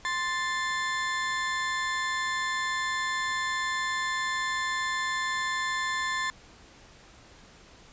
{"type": "tone pair together", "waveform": "35% pulse", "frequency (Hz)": [1046.5, 1760], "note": ["C6", "A6"], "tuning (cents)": [0, 0], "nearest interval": "major sixth", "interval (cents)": 900, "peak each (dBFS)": [-29, -28], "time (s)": [0.05, 6.3], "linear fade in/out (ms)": 0, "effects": ["pink hiss -53 dBFS RMS until 7.92 s", "resampled to 16000 Hz"]}